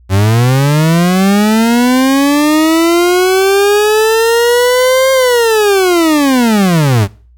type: linear two-way sweep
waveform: 40% pulse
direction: up then down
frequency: 92.5 to 533 to 92.5 Hz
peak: -6 dBFS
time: 0.09-7.08 s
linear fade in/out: 50 ms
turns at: 5.12 s
effects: noise-tail reverb RT60 0.4 s tail -22 dB re dry + added 60 Hz sine -40 dBFS peak until 7.37 s